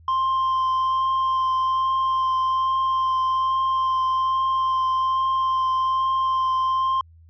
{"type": "tone with vibrato", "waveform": "triangle", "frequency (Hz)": 1049, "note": "C6", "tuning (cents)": 4, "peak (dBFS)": -17, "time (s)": [0.08, 7.01], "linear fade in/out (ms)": 2, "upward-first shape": "triangle", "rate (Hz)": 1.2, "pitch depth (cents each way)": 11, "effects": ["added 82 Hz sine -47 dBFS peak until 7.29 s", "resampled to 11025 Hz"]}